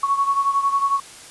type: beating tone pair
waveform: sine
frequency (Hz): 1108.7 / 1119.7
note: C#6 / C#6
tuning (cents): 0 / +17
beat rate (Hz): 11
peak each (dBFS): -18 / -23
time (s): 0.03-1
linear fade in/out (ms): 5
effects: white hiss -41 dBFS RMS until 1.3 s + resampled to 24000 Hz